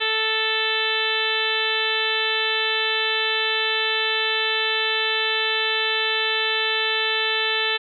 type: harmonic tone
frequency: 440 Hz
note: A4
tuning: in tune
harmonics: 1 / 2 / 3 / 4 / 5 / 6 / 7 / 8 / 9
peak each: -29 / -32 / -32 / -26 / -32 / -27 / -28 / -27 / -30 dBFS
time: 0-7.78 s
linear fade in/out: 20 ms
effects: none